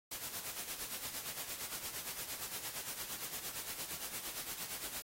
white noise with tremolo, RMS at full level -41 dBFS, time 0.11-5.02 s, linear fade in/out 5 ms, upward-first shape sine, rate 8.7 Hz, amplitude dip 60%, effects AAC 48 kbps

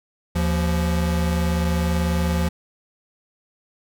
square tone pair together, 77.06 / 173 Hz, D#2 / F3, -16 / -16 cents, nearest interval octave + major second, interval 1400 cents, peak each -22 / -23 dBFS, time 0.35-2.49 s, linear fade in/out 10 ms, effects none

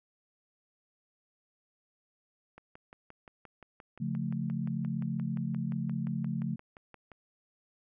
click train, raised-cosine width 0.5 ms, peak -34 dBFS, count 27, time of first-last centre 2.58-7.118 s, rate 5.73 Hz
sine chord, Db augmented, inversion none, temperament equal with one note detuned, 139.47 / 174.61 / 220 Hz, Db3 / F3 / A3, +11 / 0 / 0 cents, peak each -35 dBFS, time 4-6.56 s, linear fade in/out 10 ms
effects none

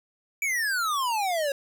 square exponential sweep, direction down, 2338 to 543 Hz, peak -25 dBFS, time 0.42-1.52 s, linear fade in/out 2 ms, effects none

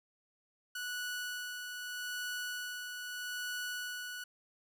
sawtooth tone with tremolo, 1474 Hz, F#6, 7 cents flat, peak -33 dBFS, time 0.75-4.24 s, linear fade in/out 5 ms, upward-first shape sine, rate 0.8 Hz, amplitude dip 40%, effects none

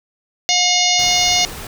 harmonic tone, 718 Hz, F5, 48 cents sharp, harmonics 1 / 3 / 4 / 5 / 6 / 7 / 8 / 9, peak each -21 / -21 / -21 / -21 / -21 / -21 / -21 / -21 dBFS, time 0.49-1.45 s, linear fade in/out 0 ms
pink noise, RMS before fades -31 dBFS, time 0.99-1.67 s, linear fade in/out 2 ms
effects none

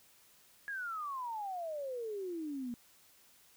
sine exponential sweep, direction down, 1684 to 233.1 Hz, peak -37 dBFS, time 0.68-2.74 s, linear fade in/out 0 ms, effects white hiss -64 dBFS RMS until 3.56 s

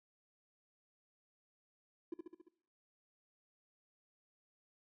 triangle tone with echo, 338.4 Hz, E4, 45 cents sharp, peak -35 dBFS, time 2.12-2.14 s, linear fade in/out 5 ms, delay 69 ms, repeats 5, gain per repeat -4 dB, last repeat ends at 2.485 s, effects noise-tail reverb RT60 0.7 s tail -21 dB re dry + tanh soft clip ceiling -35 dBFS

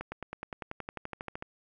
accelerating click train, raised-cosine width 0.5 ms, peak -22 dBFS, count 17, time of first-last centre 0.01-1.424 s, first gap 110 ms, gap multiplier 0.97, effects none

